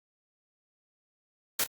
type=noise with echo; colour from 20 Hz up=white; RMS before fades=-27 dBFS; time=1.59-1.64 s; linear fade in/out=5 ms; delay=26 ms; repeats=1; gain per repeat=-12 dB; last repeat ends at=1.666 s; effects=high-pass 100 Hz 12 dB/octave + Opus 48 kbps